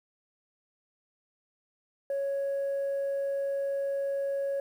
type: tone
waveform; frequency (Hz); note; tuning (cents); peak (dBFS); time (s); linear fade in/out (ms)
sine; 554.4; C#5; 0; -26; 2.1-4.6; 2
effects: tanh soft clip ceiling -26 dBFS + 10-bit